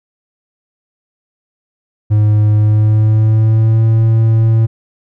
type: tone with pitch glide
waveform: triangle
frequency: 105.9 to 112.2 Hz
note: G#2 to A2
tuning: +34 to +34 cents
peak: -5 dBFS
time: 2.1-4.67 s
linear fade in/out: 20 ms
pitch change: +100 cents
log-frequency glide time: 2.55-3.88 s
effects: none